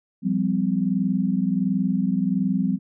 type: chord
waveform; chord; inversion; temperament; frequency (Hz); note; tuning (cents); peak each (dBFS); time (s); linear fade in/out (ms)
sine; F suspended second; none; equal with one note detuned; 174.61 / 196 / 255.9; F3 / G3 / C4; 0 / 0 / -38; -25 / -22 / -25; 0.22-2.79; 50
effects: none